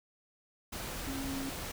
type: tone in noise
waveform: sine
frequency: 270.7 Hz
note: C#4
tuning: 41 cents flat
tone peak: -37 dBFS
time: 1.07-1.5 s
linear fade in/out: 10 ms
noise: pink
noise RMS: -40 dBFS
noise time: 0.72-1.72 s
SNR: 0 dB
effects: none